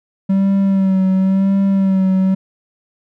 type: tone with vibrato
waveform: triangle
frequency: 192.4 Hz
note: G3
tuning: 32 cents flat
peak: -9 dBFS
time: 0.29-2.35 s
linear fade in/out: 10 ms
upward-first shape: sine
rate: 0.95 Hz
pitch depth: 34 cents each way
effects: none